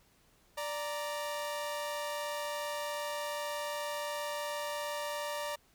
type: tone pair together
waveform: sawtooth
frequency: 587.3 / 932.3 Hz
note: D5 / A#5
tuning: 0 / 0 cents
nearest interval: minor sixth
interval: 800 cents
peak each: -33 / -36 dBFS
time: 0.57-5.56 s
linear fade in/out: 10 ms
effects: pink hiss -67 dBFS RMS until 5.74 s